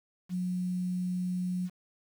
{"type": "tone with quantisation", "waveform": "sine", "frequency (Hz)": 181.1, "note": "F#3", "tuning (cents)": -37, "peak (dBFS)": -29, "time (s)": [0.29, 1.7], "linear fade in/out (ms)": 50, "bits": 9, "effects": []}